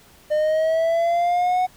triangle linear sweep, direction up, 603 to 740 Hz, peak -15 dBFS, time 0.3-1.67 s, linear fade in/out 20 ms, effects pink hiss -51 dBFS RMS until 1.76 s

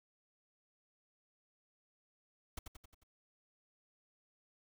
pink noise with echo, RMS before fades -42 dBFS, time 2.57-2.59 s, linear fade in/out 5 ms, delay 89 ms, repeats 5, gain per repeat -5 dB, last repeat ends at 3.035 s, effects none

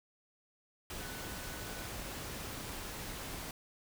sine tone in noise, 1490 Hz, F#6, 12 cents sharp, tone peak -52 dBFS, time 1-1.87 s, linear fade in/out 2 ms, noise pink, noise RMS -43 dBFS, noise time 0.9-3.51 s, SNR -12 dB, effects none

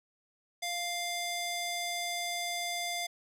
square tone with band-pass filter, 698.5 Hz, F5, in tune, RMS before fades -35 dBFS, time 0.62-3.07 s, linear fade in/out 10 ms, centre 5100 Hz, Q 0.56, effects none

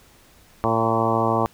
harmonic tone with a mistuned harmonic, 113.4 Hz, A#2, 47 cents flat, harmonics 1 / 2 / 3 / 4 / 5 / 6 / 7 / 8 / 9 / 10, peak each -27 / -27 / -27 / -27 / -27 / -27 / -27 / -27 / -27 / -27 dBFS, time 0.64-1.46 s, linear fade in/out 0 ms, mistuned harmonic 7, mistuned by -17 cents, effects pink hiss -53 dBFS RMS until 1.53 s

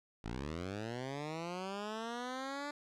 10% pulse linear sweep, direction up, 51.91 to 293.7 Hz, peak -31 dBFS, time 0.24-2.71 s, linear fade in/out 5 ms, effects low-pass 6000 Hz 12 dB/octave + 12-bit

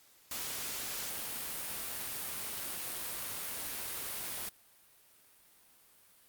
white noise, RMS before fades -39 dBFS, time 0.31-4.49 s, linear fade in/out 2 ms, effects white hiss -63 dBFS RMS until 6.28 s + Opus 48 kbps

